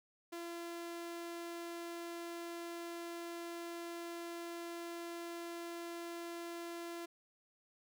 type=tone; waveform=sawtooth; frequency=340.8 Hz; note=F4; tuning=42 cents flat; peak=-39 dBFS; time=0.32-7.06 s; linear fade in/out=10 ms; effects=none